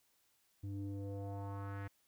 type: tone with low-pass filter sweep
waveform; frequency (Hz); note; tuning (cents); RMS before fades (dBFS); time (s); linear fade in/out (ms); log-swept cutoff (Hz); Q
square; 99.4; G2; +25; -43; 0.63-1.88; 10; 220 to 1900; 2.7
effects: white hiss -75 dBFS RMS until 2.07 s